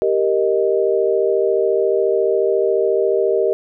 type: chord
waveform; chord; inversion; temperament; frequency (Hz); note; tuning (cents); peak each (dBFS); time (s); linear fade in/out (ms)
sine; Eb major; first; equal; 392 / 466.2 / 622.3; G4 / Bb4 / Eb5; 0 / 0 / 0; -17 / -18 / -20; 0.02-3.53; 0
effects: none